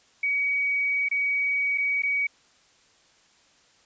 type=tone with dropouts; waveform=sine; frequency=2261 Hz; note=C#7; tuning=34 cents sharp; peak=-22 dBFS; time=0.23-2.27 s; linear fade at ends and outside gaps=5 ms; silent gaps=1.087-1.112 / 1.777-1.781 / 2.022-2.033 s; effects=white hiss -60 dBFS RMS until 3.85 s + resampled to 16000 Hz